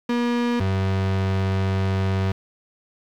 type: tone pair in turn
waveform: 35% pulse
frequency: 239.8 / 95.72 Hz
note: A#3 / G2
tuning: +49 / -41 cents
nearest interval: octave + major third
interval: 1590 cents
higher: first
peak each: -18 dBFS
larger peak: neither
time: 0.09-0.6 / 0.6-2.32 s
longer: second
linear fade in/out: 5 ms
effects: low-pass 4000 Hz 12 dB/octave + 8-bit